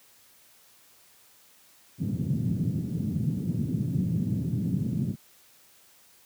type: band-pass noise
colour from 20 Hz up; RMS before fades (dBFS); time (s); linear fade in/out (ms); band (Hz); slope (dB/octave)
white; -28; 1.98-5.16; 50; 110 to 200; 24
effects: white hiss -58 dBFS RMS until 6.25 s + high-pass 60 Hz 12 dB/octave